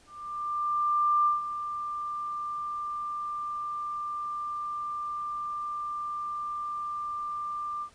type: tone with ADSR envelope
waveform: sine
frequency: 1189 Hz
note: D6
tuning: 21 cents sharp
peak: -20 dBFS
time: 0.06-7.9 s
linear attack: 1200 ms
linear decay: 150 ms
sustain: -11 dB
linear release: 81 ms
effects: pink hiss -59 dBFS RMS until 7.94 s + resampled to 22050 Hz